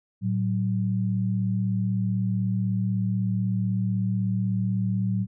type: tone pair together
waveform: sine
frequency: 112.1 / 188.19 Hz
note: A2 / F#3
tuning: +33 / +30 cents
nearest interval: major sixth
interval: 897 cents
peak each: -25 dBFS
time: 0.21-5.27 s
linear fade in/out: 50 ms
effects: none